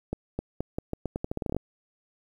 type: accelerating click train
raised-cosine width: 2 ms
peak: -16 dBFS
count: 16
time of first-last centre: 0.13-1.566 s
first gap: 260 ms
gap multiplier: 0.83
effects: 9-bit